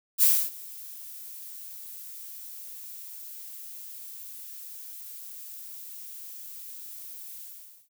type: noise with ADSR envelope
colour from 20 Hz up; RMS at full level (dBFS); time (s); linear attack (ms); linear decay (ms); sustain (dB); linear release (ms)
violet; -18; 0.18-7.89; 49; 270; -24; 490
effects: none